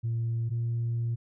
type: tone pair in turn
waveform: sine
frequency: 115.4 / 116.94 Hz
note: A#2 / A#2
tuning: -17 / +6 cents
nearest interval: unison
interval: 23 cents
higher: second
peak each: -25 dBFS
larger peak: neither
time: 0.03-0.5 / 0.5-1.16 s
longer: second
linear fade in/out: 20 ms
effects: tanh soft clip ceiling -24 dBFS